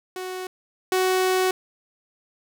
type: tone pair in turn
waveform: sawtooth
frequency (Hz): 370 / 372.4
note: F#4 / F#4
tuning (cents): 0 / +11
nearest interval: unison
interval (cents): 11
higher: second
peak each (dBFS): -26 / -15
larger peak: second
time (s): 0.16-0.47 / 0.92-1.51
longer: second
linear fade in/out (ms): 2
effects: none